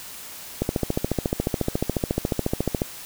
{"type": "click train", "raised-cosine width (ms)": 2, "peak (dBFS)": -8, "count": 32, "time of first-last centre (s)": [0.62, 2.819], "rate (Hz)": 14.1, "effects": ["white hiss -39 dBFS RMS until 3.05 s"]}